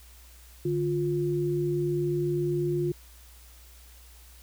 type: tone pair together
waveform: sine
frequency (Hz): 147.81 / 352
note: D3 / F4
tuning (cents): +11 / +14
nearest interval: octave + minor third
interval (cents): 1503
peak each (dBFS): -29 / -26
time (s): 0.65-2.92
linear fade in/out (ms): 5
effects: added 60 Hz sine -50 dBFS peak until 4.42 s + white hiss -55 dBFS RMS until 4.42 s